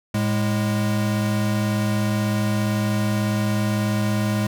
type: tone pair together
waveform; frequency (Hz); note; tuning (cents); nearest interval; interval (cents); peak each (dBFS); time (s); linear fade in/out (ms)
square; 108.8 / 206.9; A2 / G#3; -19 / -6; major seventh; 1113; -23; 0.14-4.47; 5
effects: none